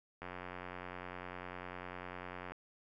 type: click train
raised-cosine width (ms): 0.5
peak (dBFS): -29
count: 208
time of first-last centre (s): 0.22-2.52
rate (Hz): 90
effects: none

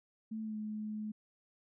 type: tone with pitch glide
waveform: sine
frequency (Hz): 219.7 to 213.7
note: A3 to G#3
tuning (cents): -2 to +50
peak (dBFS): -37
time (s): 0.31-1.12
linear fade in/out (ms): 10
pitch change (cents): -48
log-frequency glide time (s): 0.42-0.57
effects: none

